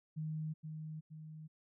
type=tone with echo; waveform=sine; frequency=155.9 Hz; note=D#3; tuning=4 cents sharp; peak=-37 dBFS; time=0.16-0.54 s; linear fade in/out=20 ms; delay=470 ms; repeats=2; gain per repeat=-5 dB; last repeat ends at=1.48 s; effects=none